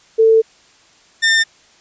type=tone pair in turn; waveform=sine / sawtooth; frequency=446.4 / 1803.7 Hz; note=A4 / A6; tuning=+25 / +42 cents; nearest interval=2 octaves; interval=2417 cents; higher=second; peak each=-7 dBFS; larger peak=neither; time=0.18-0.42 / 1.22-1.44 s; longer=first; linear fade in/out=20 ms; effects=white hiss -50 dBFS RMS until 1.8 s + resampled to 16000 Hz